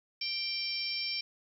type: harmonic tone with a mistuned harmonic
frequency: 784 Hz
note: G5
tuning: in tune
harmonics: 3 / 4 / 5 / 6 / 7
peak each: -38 / -43 / -46 / -39 / -35 dBFS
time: 0.21-1.21 s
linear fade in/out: 5 ms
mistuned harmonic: 7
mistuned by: -25 cents
effects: 11-bit